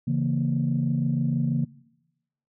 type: chord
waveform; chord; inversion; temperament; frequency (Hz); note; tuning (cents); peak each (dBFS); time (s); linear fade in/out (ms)
sine; A# diminished; first; equal; 138.59 / 164.81 / 233.1; C#3 / E3 / A#3; 0 / 0 / 0; -24 / -27 / -26; 0.07-1.65; 10
effects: noise-tail reverb RT60 0.9 s tail -21 dB re dry + tanh soft clip ceiling -14 dBFS